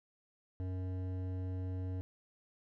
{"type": "tone with hard clipping", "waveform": "triangle", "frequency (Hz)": 92.5, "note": "F#2", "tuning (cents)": 0, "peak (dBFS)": -38, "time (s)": [0.6, 2.01], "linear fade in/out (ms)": 0, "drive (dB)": 16, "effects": []}